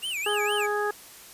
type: tone with vibrato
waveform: square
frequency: 2667 Hz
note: E7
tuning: 20 cents sharp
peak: -29 dBFS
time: 0.02-0.67 s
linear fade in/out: 20 ms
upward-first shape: sine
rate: 4.3 Hz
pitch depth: 270 cents each way
type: harmonic tone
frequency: 415.3 Hz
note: G#4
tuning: in tune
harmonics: 1 / 2 / 3 / 4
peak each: -27 / -31 / -32 / -31 dBFS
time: 0.26-0.91 s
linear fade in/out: 5 ms
effects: white hiss -47 dBFS RMS until 1.33 s + resampled to 32000 Hz